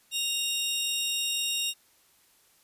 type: tone pair together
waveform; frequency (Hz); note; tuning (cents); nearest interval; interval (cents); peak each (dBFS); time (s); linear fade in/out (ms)
sawtooth; 2794 / 3740; F7 / A#7; 0 / +5; perfect fourth; 505; -27; 0.11-1.74; 50
effects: white hiss -63 dBFS RMS until 2.63 s + resampled to 32000 Hz